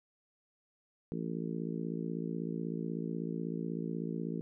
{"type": "harmonic tone", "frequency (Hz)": 56.2, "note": "A1", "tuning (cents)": 37, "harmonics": [3, 4, 5, 6, 7, 8], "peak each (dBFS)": [-38, -40, -42, -44, -45, -46], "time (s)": [1.12, 4.41], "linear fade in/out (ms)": 0, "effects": []}